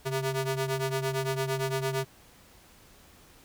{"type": "ring-modulated tone", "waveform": "sawtooth", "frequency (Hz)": 266.8, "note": "C4", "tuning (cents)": 34, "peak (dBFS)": -21, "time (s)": [0.05, 2.05], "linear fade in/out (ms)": 20, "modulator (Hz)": 129, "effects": ["pink hiss -56 dBFS RMS until 3.44 s"]}